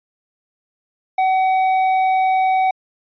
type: tone with hard clipping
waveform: sine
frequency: 755 Hz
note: F#5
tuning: 35 cents sharp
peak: -15 dBFS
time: 1.18-2.71 s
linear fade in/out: 5 ms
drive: 6 dB
effects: resampled to 11025 Hz